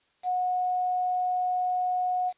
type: tone with quantisation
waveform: sine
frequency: 729 Hz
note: F#5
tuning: 26 cents flat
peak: -24 dBFS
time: 0.23-2.33 s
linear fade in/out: 50 ms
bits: 8
effects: white hiss -68 dBFS RMS until 2.37 s + resampled to 8000 Hz